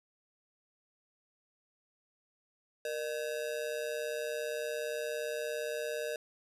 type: ring-modulated tone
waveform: square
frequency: 537 Hz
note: C5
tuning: 45 cents sharp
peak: -32 dBFS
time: 2.85-6.16 s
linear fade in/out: 2 ms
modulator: 68.7 Hz
effects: resampled to 32000 Hz